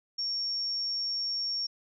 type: tone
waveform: sine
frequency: 5510 Hz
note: F8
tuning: 24 cents flat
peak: -29 dBFS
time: 0.18-1.67 s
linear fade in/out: 10 ms
effects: none